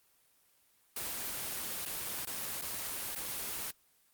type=noise with dropouts; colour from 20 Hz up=white; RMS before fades=-38 dBFS; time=0.96-3.71 s; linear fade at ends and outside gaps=5 ms; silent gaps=1.854-1.859 / 2.252-2.27 / 2.615-2.619 / 3.152-3.158 s; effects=white hiss -69 dBFS RMS until 4.13 s + Opus 24 kbps